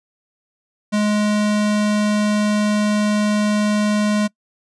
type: tone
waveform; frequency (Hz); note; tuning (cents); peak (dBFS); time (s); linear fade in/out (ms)
square; 209.6; G#3; +16; -16; 0.92-4.28; 20
effects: noise-tail reverb RT60 0.1 s tail -24 dB re dry + resampled to 22050 Hz